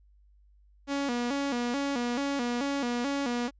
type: tone with vibrato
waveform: sawtooth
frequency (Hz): 260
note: C4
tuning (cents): -11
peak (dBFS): -24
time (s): 0.87-3.51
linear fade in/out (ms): 50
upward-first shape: square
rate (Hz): 2.3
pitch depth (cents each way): 130
effects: added 50 Hz sine -57 dBFS peak until 3.59 s + resampled to 16000 Hz